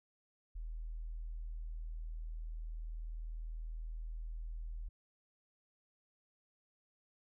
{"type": "tone", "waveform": "sine", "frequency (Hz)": 40.15, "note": "E1", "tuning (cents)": -45, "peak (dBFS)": -40, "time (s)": [0.55, 4.89], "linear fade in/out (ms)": 10, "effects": []}